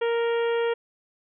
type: harmonic tone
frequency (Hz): 466.2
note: A#4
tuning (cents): 0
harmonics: 1 / 2 / 3 / 4 / 5 / 6 / 7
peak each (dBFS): -22 / -33 / -36 / -37 / -41 / -41 / -43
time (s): 0.01-0.74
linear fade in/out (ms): 10
effects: none